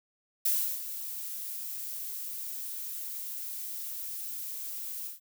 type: noise with ADSR envelope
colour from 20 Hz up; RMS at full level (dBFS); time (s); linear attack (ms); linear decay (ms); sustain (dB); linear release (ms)
violet; -26; 0.45-5.2; 7; 330; -12; 140
effects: none